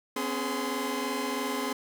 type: tone cluster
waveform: sawtooth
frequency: 252.2 / 275.3 / 420.5 / 1032 Hz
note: B3 / C#4 / G#4 / C6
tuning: +36 / -12 / +22 / -24 cents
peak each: -31 dBFS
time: 0.16-1.73 s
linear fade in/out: 5 ms
effects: none